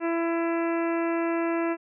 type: harmonic tone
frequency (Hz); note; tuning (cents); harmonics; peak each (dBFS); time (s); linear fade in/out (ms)
334.4; E4; +25; 1 / 2 / 3 / 4 / 5 / 6 / 7 / 8; -25 / -31 / -35 / -37 / -39 / -41 / -42 / -43; 0-1.77; 50
effects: none